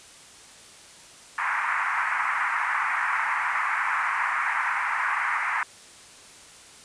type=band-pass noise; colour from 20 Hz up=pink; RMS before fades=-26 dBFS; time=1.38-5.63 s; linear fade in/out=2 ms; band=910 to 2200 Hz; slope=48 dB/octave; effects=white hiss -48 dBFS RMS until 6.84 s + resampled to 22050 Hz